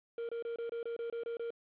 triangle tone bursts, 466.2 Hz, A#4, in tune, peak -34 dBFS, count 10, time 0.18-1.505 s, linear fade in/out 2 ms, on 110 ms, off 25 ms, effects resampled to 8000 Hz + 10-bit

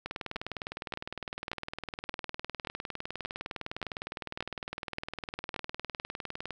two click trains, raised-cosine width 0.3 ms, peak -20 / -18 dBFS, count 128 / 10, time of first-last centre 0.06-6.507 / 0.36-5.562 s, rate 19.7 / 1.73 Hz, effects none

